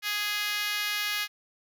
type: tone with high-pass filter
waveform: 5% pulse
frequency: 415.3 Hz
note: G#4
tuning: in tune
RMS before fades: -30 dBFS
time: 0.02-1.28 s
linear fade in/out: 50 ms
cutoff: 1700 Hz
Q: 1.4
effects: none